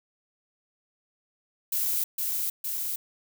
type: noise with echo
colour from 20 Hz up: violet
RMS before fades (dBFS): -27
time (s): 1.72-2.04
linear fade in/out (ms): 5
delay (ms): 460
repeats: 2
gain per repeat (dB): -2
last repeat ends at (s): 2.96
effects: none